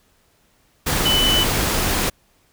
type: tone in noise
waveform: sine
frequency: 2997 Hz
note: F#7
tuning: 22 cents sharp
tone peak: -16 dBFS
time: 1.05-1.44 s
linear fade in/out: 10 ms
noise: pink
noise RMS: -20 dBFS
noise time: 0.86-2.1 s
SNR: +1 dB
effects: pink hiss -60 dBFS RMS until 2.52 s